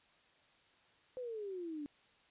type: exponential sweep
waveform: sine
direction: down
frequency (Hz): 517 to 284.1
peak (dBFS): -40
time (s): 1.17-1.86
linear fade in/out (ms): 0
effects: white hiss -68 dBFS RMS until 2.3 s + resampled to 8000 Hz